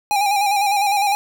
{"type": "tone with vibrato", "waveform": "square", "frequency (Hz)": 809, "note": "G#5", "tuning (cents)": -46, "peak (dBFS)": -16, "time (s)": [0.11, 1.15], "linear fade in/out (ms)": 0, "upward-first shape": "square", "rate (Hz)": 9.9, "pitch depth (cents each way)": 43, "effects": []}